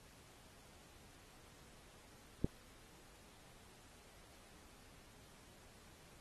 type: click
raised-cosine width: 3 ms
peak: -20 dBFS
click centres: 2.445 s
effects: pink hiss -63 dBFS RMS until 6.2 s + AAC 32 kbps